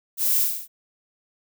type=noise with echo; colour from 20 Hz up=violet; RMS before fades=-23 dBFS; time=0.17-0.47 s; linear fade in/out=50 ms; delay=42 ms; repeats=5; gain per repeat=-3 dB; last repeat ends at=0.68 s; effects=none